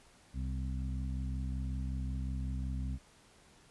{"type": "harmonic tone with a mistuned harmonic", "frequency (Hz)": 65.41, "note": "C2", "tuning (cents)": 0, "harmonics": [1, 2, 3, 4], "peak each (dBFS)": [-35, -41, -45, -47], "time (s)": [0.33, 2.99], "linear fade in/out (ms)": 50, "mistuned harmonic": 4, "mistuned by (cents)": -17, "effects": ["pink hiss -62 dBFS RMS until 3.7 s", "resampled to 24000 Hz"]}